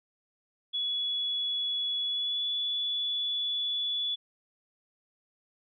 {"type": "tone with pitch glide", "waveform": "sine", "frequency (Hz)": [3390, 3431], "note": ["G#7", "A7"], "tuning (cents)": [35, -44], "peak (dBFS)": -28, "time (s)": [0.73, 4.16], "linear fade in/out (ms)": 20, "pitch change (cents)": 21, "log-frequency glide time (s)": [2.02, 2.45], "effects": []}